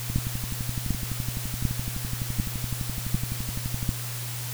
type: two click trains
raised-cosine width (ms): 5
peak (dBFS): -18 / -11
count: 45 / 6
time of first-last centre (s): 0.1-3.829 / 0.16-3.891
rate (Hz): 11.8 / 1.34
effects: added 120 Hz sine -33 dBFS peak until 4.53 s + white hiss -36 dBFS RMS until 4.53 s